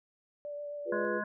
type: tone with vibrato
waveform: sine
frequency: 583 Hz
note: D5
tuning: 13 cents flat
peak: -37 dBFS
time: 0.45-1.05 s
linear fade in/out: 0 ms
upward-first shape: triangle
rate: 7.6 Hz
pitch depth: 15 cents each way
type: chord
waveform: sine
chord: F diminished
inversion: none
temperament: equal with one note detuned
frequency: 350.6 / 415.3 / 493.9 Hz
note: F4 / Ab4 / Cb5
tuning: +7 / 0 / 0 cents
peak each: -36 / -39 / -34 dBFS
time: 0.85-1.22 s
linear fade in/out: 50 ms
type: harmonic tone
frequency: 208.9 Hz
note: G#3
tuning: 10 cents sharp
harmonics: 1 / 3 / 5 / 7 / 8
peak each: -39 / -39 / -39 / -39 / -39 dBFS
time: 0.92-1.24 s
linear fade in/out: 5 ms
effects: none